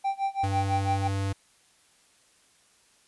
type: tone with tremolo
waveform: triangle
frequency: 784 Hz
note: G5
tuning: in tune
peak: -21 dBFS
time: 0.04-1.08 s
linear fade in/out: 10 ms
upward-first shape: sine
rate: 6 Hz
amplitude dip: 95%
type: tone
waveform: square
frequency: 98 Hz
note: G2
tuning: in tune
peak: -27 dBFS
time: 0.43-1.33 s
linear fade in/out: 10 ms
effects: white hiss -62 dBFS RMS until 3.07 s + resampled to 24000 Hz